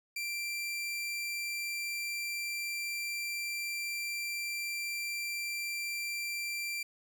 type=tone; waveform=sawtooth; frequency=2357 Hz; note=D7; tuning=6 cents sharp; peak=-31 dBFS; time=0.16-6.83 s; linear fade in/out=5 ms; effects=none